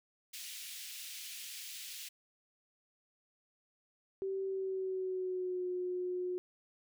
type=high-pass noise; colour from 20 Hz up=pink; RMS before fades=-46 dBFS; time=0.33-2.09 s; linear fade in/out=10 ms; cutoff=2500 Hz; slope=24 dB/octave
type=tone with pitch glide; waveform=sine; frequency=385.8 to 362 Hz; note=G4 to F#4; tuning=-28 to -38 cents; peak=-34 dBFS; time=4.22-6.38 s; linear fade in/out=0 ms; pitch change=-110 cents; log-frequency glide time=4.45-5.67 s
effects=none